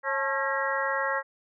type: harmonic tone with a mistuned harmonic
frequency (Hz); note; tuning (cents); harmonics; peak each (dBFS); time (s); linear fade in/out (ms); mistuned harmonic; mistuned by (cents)
271.9; C#4; -33; 2 / 3 / 4 / 5 / 6 / 7; -31 / -34 / -32 / -34 / -32 / -32; 0.03-1.23; 50; 3; +110
effects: none